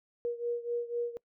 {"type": "beating tone pair", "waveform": "sine", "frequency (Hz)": [474.5, 478.5], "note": ["A#4", "A#4"], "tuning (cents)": [31, 45], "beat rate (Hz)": 4, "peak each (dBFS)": [-33, -36], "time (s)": [0.25, 1.17], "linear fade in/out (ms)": 0, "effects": ["noise-tail reverb RT60 0.1 s tail -24 dB re dry"]}